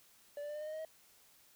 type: tone with pitch steps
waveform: triangle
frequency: 579 / 586.7 / 594.6 / 602.5 / 610.6 / 618.8 / 627 / 635.4 Hz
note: D5 / D5 / D5 / D5 / D#5 / D#5 / D#5 / D#5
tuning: -25 / -2 / +21 / +44 / -33 / -10 / +13 / +36 cents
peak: -38 dBFS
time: 0.37-0.85 s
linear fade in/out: 2 ms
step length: 60 ms
effects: white hiss -65 dBFS RMS until 1.55 s